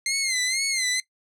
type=tone with vibrato; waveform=15% pulse; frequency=2093 Hz; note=C7; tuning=in tune; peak=-16 dBFS; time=0.06-1 s; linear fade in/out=2 ms; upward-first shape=sine; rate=2.1 Hz; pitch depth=92 cents each way; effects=noise-tail reverb RT60 0.1 s tail -19 dB re dry + low-pass 12000 Hz 12 dB/octave